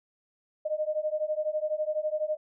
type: beating tone pair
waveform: sine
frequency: 608 / 620 Hz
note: D#5 / D#5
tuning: -40 / -6 cents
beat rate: 12 Hz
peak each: -30 dBFS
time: 0.65-2.37 s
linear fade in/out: 10 ms
effects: none